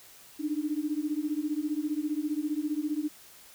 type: beating tone pair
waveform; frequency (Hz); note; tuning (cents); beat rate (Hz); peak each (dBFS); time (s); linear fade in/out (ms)
sine; 293.7 / 308.7; D4 / D#4; 0 / -14; 15; -31; 0.39-3.09; 20
effects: white hiss -53 dBFS RMS until 3.54 s